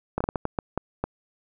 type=slowing click train; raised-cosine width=1 ms; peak=-11 dBFS; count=9; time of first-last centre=0.18-1.04 s; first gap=25 ms; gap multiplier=1.4; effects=none